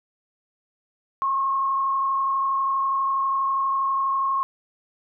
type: tone with frequency modulation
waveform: sine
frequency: 1083 Hz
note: C#6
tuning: 41 cents flat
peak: -20 dBFS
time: 1.22-4.43 s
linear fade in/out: 0 ms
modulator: 32.3 Hz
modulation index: 0.69
effects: none